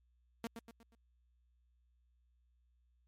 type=tone with echo; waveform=sawtooth; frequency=230 Hz; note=A#3; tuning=23 cents flat; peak=-34 dBFS; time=0.44-0.47 s; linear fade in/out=2 ms; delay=120 ms; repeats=4; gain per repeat=-7 dB; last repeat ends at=0.95 s; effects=added 60 Hz sine -70 dBFS peak until 3.07 s + MP3 64 kbps